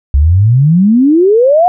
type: exponential sweep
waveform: sine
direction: up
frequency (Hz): 65.8 to 740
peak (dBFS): -4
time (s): 0.14-1.68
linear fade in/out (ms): 0
effects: none